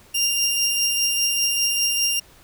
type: tone pair together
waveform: sawtooth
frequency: 2794 / 5593 Hz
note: F7 / F8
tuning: 0 / +2 cents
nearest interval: octave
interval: 1202 cents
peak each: -19 dBFS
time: 0.14-2.2 s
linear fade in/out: 10 ms
effects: pink hiss -51 dBFS RMS until 2.43 s